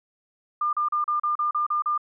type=tone bursts; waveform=sine; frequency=1202 Hz; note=D6; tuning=40 cents sharp; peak=-21 dBFS; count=9; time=0.61-1.978 s; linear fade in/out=5 ms; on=120 ms; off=36 ms; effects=none